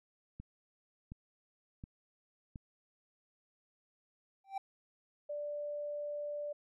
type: click train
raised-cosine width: 5 ms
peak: -33 dBFS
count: 4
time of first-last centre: 0.4-2.558 s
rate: 1.39 Hz
type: tone with exponential growth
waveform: triangle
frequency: 780 Hz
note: G5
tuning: 9 cents flat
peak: -30 dBFS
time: 4.44-4.58 s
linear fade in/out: 5 ms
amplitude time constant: 30 ms
type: tone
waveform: sine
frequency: 587.3 Hz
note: D5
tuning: in tune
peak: -37 dBFS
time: 5.29-6.53 s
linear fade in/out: 10 ms
effects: none